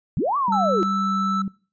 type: linear two-way sweep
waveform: sine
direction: up then down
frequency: 101.7 to 1174.7 to 323.2 Hz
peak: -19 dBFS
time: 0.17-0.83 s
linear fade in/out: 0 ms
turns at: 0.37 s
type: tone with pitch glide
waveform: sine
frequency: 196 to 194.53 Hz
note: G3 to G3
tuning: 0 to -13 cents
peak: -24 dBFS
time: 0.48-1.48 s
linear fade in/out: 2 ms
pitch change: -13 cents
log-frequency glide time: 0.93-1.14 s
type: tone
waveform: triangle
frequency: 1318.5 Hz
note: E6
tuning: in tune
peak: -20 dBFS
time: 0.52-1.42 s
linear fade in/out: 5 ms
effects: noise-tail reverb RT60 0.4 s tail -23 dB re dry + resampled to 16000 Hz